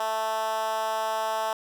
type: tone with high-pass filter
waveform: 10% pulse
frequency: 220 Hz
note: A3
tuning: in tune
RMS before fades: -28 dBFS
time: 0-1.53 s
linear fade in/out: 2 ms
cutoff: 760 Hz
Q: 3.2
effects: none